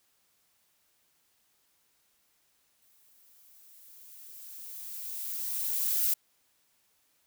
violet noise with exponential growth, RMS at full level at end -26 dBFS, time 2.82-6.14 s, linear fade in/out 5 ms, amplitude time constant 720 ms, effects white hiss -71 dBFS RMS until 7.26 s

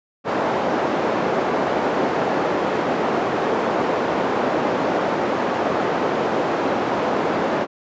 white band-pass noise, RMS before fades -21 dBFS, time 0.24-7.67 s, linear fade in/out 50 ms, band 240 to 730 Hz, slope 12 dB/octave, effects resampled to 16000 Hz

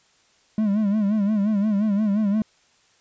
triangle tone with vibrato, 207.7 Hz, G#3, in tune, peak -16 dBFS, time 0.58-2.42 s, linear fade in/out 2 ms, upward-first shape sine, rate 5.7 Hz, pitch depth 97 cents each way, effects white hiss -60 dBFS RMS until 3 s + resampled to 16000 Hz

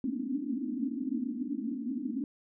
white band-pass noise, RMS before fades -34 dBFS, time 0.04-2.24 s, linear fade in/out 2 ms, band 220 to 300 Hz, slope 96 dB/octave, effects none

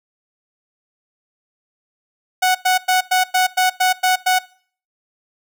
sawtooth tone bursts, 740 Hz, F#5, in tune, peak -9 dBFS, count 9, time 2.42-4.39 s, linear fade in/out 10 ms, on 130 ms, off 100 ms, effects noise-tail reverb RT60 0.5 s tail -22 dB re dry

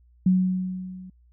sine tone with level ramp, 184.9 Hz, F#3, 1 cent flat, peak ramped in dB -14 to -39 dBFS, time 0.26-1.1 s, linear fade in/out 5 ms, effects added 60 Hz sine -54 dBFS peak until 1.32 s

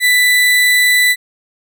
35% pulse tone, 1985 Hz, B6, 8 cents sharp, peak -7 dBFS, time 0-1.16 s, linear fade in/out 50 ms, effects none

